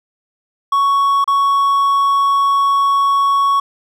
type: tone with dropouts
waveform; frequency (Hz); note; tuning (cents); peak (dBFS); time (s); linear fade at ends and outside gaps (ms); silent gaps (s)
triangle; 1113; C#6; +7; -9; 0.72-3.6; 5; 1.243-1.276
effects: none